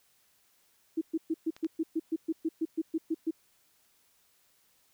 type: tone bursts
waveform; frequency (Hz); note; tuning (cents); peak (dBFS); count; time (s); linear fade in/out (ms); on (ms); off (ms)
sine; 322.6; E4; -37; -26; 15; 0.97-3.31; 10; 44; 120
type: clicks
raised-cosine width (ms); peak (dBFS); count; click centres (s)
0.2; -31; 2; 1.565 / 1.646
effects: white hiss -68 dBFS RMS until 4.93 s